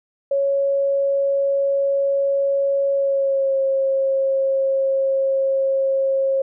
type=tone with pitch glide; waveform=sine; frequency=554.4 to 539.6 Hz; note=C#5 to C#5; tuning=0 to -47 cents; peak=-16 dBFS; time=0.31-6.42 s; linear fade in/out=5 ms; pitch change=-47 cents; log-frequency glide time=2.94-3.59 s; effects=none